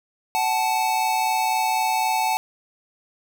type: tone pair together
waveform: square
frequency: 749.1 / 873 Hz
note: F#5 / A5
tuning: +21 / -14 cents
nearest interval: minor third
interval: 265 cents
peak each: -25 / -22 dBFS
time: 0.35-2.37 s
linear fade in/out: 0 ms
effects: none